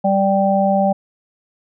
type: harmonic tone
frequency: 195.8 Hz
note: G3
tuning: 2 cents flat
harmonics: 1 / 3 / 4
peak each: -17 / -17 / -17 dBFS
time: 0.04-0.93 s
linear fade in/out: 10 ms
effects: none